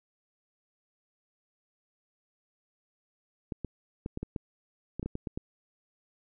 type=clicks; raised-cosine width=3 ms; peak=-21 dBFS; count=12; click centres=3.522 / 3.647 / 4.061 / 4.174 / 4.23 / 4.362 / 4.996 / 5.029 / 5.06 / 5.154 / 5.272 / 5.375 s; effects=none